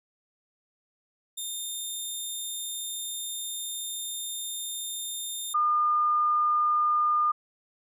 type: tone pair in turn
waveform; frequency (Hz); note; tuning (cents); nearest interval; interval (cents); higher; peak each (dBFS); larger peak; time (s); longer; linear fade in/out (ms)
10% pulse / sine; 3633 / 1212.4; A#7 / D#6; -45 / -45; octave + perfect fifth; 1900; first; -24 / -21; second; 1.37-5.54 / 5.54-7.32; first; 10
effects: resampled to 32000 Hz